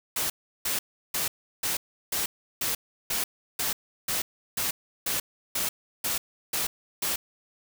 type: noise bursts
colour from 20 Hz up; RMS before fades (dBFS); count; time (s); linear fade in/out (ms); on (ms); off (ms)
white; -28; 15; 0.16-7.16; 5; 140; 350
effects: none